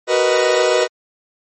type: chord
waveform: 40% pulse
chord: B major seventh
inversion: second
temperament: equal with one note detuned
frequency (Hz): 374.3 / 466.2 / 493.9 / 622.3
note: F#4 / A#4 / B4 / D#5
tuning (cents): +20 / 0 / 0 / 0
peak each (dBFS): -19 / -20 / -16 / -17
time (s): 0.07-0.88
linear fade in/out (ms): 50
effects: MP3 32 kbps